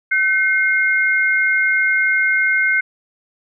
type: tone pair together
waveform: sine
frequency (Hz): 1527 / 2136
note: G6 / C7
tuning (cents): -46 / +35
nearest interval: tritone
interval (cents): 581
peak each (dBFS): -16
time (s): 0.11-2.81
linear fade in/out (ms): 10
effects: none